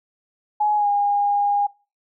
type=tone with pitch glide; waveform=sine; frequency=840 to 814.2 Hz; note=G#5 to G#5; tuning=+19 to -35 cents; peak=-16 dBFS; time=0.6-1.67 s; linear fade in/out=10 ms; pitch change=-54 cents; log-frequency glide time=0.76-0.88 s; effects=noise-tail reverb RT60 0.3 s tail -21 dB re dry